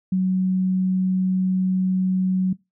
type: tone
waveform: sine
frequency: 186.3 Hz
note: F#3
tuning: 12 cents sharp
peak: -17 dBFS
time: 0.12-2.53 s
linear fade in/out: 5 ms
effects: noise-tail reverb RT60 0.2 s tail -21 dB re dry